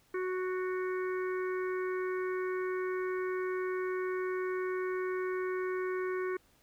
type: harmonic tone with a mistuned harmonic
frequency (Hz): 370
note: F#4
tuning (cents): 0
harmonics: 1 / 3 / 4 / 5 / 6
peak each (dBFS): -32 / -42 / -44 / -46 / -48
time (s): 0.14-6.37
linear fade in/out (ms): 5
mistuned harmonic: 5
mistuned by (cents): -16
effects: pink hiss -67 dBFS RMS until 6.62 s